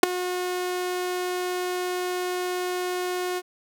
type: tone with ADSR envelope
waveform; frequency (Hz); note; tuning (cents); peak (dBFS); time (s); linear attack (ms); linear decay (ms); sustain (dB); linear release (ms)
sawtooth; 361.7; F#4; -39; -3; 0.03-3.42; 4; 9; -19; 45
effects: none